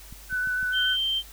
clicks, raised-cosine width 5 ms, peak -31 dBFS, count 4, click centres 0.126 / 0.327 / 0.473 / 0.629 s
sine tone with vibrato, 1500 Hz, F#6, 23 cents sharp, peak -24 dBFS, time 0.29-0.97 s, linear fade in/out 50 ms, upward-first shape square, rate 7.1 Hz, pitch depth 12 cents each way
sine tone, 3136 Hz, G7, in tune, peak -23 dBFS, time 0.72-1.23 s, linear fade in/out 50 ms
effects added 50 Hz sine -46 dBFS peak until 1.32 s + white hiss -48 dBFS RMS until 1.32 s

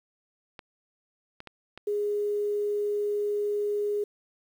clicks, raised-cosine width 0.3 ms, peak -25 dBFS, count 4, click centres 0.592 / 1.404 / 1.473 / 1.776 s
sine tone, 413.4 Hz, G#4, 8 cents flat, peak -25 dBFS, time 1.87-4.04 s, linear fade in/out 5 ms
effects 9-bit

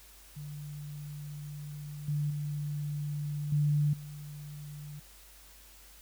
sine tone with level steps, 147.3 Hz, D3, 6 cents sharp, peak -39 / -28 / -32 / -24 / -41 dBFS, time 0.36-5 s, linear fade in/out 10 ms, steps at 2.08 / 2.3 / 3.52 / 3.93 s, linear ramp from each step 5 ms, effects added 50 Hz sine -57 dBFS peak until 6.01 s + white hiss -56 dBFS RMS until 6.01 s

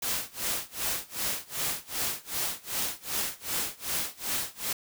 white noise with tremolo, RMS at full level -29 dBFS, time 0.02-4.73 s, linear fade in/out 5 ms, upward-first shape sine, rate 2.6 Hz, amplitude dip 95%, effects none

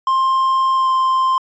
triangle tone with pitch glide, 1056 to 1046.9 Hz, C6 to C6, +16 to +1 cents, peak -11 dBFS, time 0.07-1.38 s, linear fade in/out 2 ms, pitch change -15 cents, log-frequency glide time 0.74-0.88 s, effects resampled to 16000 Hz

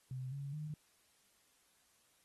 sine tone with pitch steps, 129.3 / 140.19 / 152 Hz, C3 / C#3 / D#3, -20 / +20 / -40 cents, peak -40 dBFS, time 0.11-0.74 s, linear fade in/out 2 ms, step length 210 ms, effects white hiss -72 dBFS RMS until 2.24 s + AAC 32 kbps

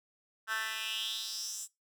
10% pulse tone with high-pass filter sweep, 220.5 Hz, A3, 4 cents sharp, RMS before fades -37 dBFS, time 0.47-1.68 s, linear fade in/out 50 ms, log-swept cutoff 1500 to 7600 Hz, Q 4.5, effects noise-tail reverb RT60 0.2 s tail -20 dB re dry

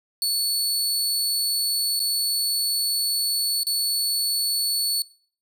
sawtooth tone with dropouts, 4435 Hz, C#8, in tune, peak -18 dBFS, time 0.22-5.02 s, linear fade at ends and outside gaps 1 ms, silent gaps 1.994-2.001 / 3.633-3.668 s, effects noise-tail reverb RT60 0.5 s tail -22 dB re dry

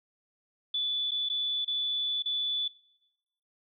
sine tone with dropouts, 3468 Hz, A7, 26 cents flat, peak -27 dBFS, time 0.74-2.68 s, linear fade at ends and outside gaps 5 ms, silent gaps 1.11-1.116 / 1.289-1.298 / 1.648-1.677 / 2.224-2.257 s, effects noise-tail reverb RT60 1.0 s tail -23 dB re dry

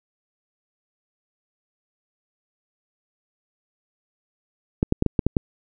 clicks, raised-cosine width 3 ms, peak -5 dBFS, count 7, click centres 4.829 / 4.924 / 5.024 / 5.063 / 5.192 / 5.266 / 5.368 s, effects none

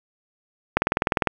click train, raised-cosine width 0.5 ms, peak -3 dBFS, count 11, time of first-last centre 0.77-1.273 s, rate 19.9 Hz, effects 7-bit

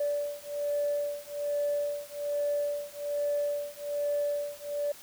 sine beating tone pair, 580 / 581.2 Hz, D5 / D5, -22 / -18 cents, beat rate 1.2 Hz, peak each -31 dBFS, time 0-4.92 s, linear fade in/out 5 ms, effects tanh soft clip ceiling -21 dBFS + white hiss -50 dBFS RMS until 5.02 s

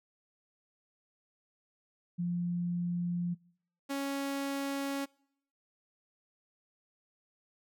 sine / sawtooth tone pair in turn, 174.61 / 277.2 Hz, F3 / C#4, 0 / 0 cents, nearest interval minor sixth, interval 800 cents, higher second, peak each -30 / -29 dBFS, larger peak second, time 2.18-3.35 / 3.89-5.06 s, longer neither, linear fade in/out 20 ms, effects noise-tail reverb RT60 0.7 s tail -26 dB re dry

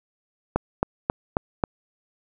click train, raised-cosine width 1 ms, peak -6 dBFS, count 5, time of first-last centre 0.56-1.638 s, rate 3.71 Hz, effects none

